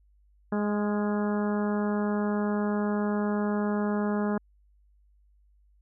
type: harmonic tone with a mistuned harmonic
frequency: 207.7 Hz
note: G#3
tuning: in tune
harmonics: 1 / 2 / 3 / 4 / 5 / 6 / 7 / 8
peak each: -26 / -32 / -36 / -38 / -40 / -42 / -43 / -44 dBFS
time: 0.52-4.38 s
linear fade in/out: 5 ms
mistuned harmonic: 7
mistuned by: -30 cents
effects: added 50 Hz sine -59 dBFS peak until 5.81 s